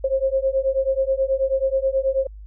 sine beating tone pair, 530 / 539.3 Hz, C5 / C#5, +22 / -48 cents, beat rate 9.3 Hz, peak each -21 dBFS, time 0.04-2.27 s, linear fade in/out 5 ms, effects added 51 Hz sine -36 dBFS peak until 2.46 s

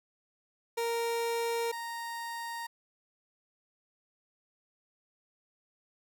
30% pulse tone pair in turn, 465.2 / 930.4 Hz, A#4 / A#5, -4 / -4 cents, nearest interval octave, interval 1200 cents, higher second, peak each -27 / -34 dBFS, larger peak first, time 0.77-1.72 / 1.72-2.67 s, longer neither, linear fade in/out 10 ms, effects none

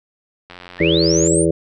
click train, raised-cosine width 0.3 ms, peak -20 dBFS, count 70, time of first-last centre 0.5-1.273 s, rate 89.3 Hz
sine linear sweep, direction up, 1666 to 9370 Hz, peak -18 dBFS, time 0.78-1.46 s, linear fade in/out 50 ms
harmonic tone, 82.41 Hz, E2, in tune, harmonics 1 / 2 / 4 / 5 / 6 / 7, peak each -26 / -20 / -17 / -19 / -22 / -22 dBFS, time 0.8-1.51 s, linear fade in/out 5 ms
effects none

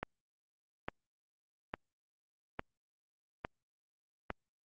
click train, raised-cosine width 0.5 ms, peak -21 dBFS, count 6, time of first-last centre 0.03-4.304 s, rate 1.17 Hz, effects Opus 48 kbps

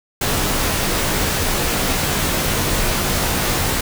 pink noise with comb filter, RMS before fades -19 dBFS, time 0.21-3.81 s, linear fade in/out 5 ms, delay 18 ms, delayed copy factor -0.6, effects none

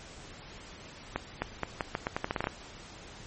accelerating click train, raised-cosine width 0.5 ms, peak -14 dBFS, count 13, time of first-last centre 1.16-2.471 s, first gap 260 ms, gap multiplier 0.82, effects pink hiss -48 dBFS RMS until 3.26 s + MP3 32 kbps

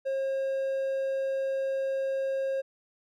triangle tone, 538 Hz, C5, 48 cents sharp, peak -25 dBFS, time 0.05-2.62 s, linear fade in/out 20 ms, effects none

